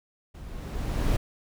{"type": "noise with level ramp", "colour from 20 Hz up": "brown", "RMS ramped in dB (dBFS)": [-43, -22], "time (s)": [0.34, 1.17], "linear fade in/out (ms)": 10, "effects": []}